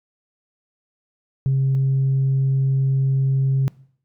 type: tone pair in turn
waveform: sine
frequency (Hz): 134.6 / 134.6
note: C3 / C3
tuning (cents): +49 / +49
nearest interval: unison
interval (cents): 0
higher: neither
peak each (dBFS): -14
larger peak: neither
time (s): 1.46-1.75 / 1.75-3.68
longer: second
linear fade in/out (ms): 0
effects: noise-tail reverb RT60 0.6 s tail -23 dB re dry + tanh soft clip ceiling -13 dBFS